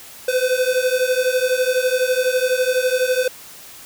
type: beating tone pair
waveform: square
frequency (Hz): 502 / 514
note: B4 / C5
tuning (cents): +28 / -31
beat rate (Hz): 12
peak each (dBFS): -20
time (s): 0.28-3.28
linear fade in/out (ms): 5
effects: white hiss -40 dBFS RMS until 3.85 s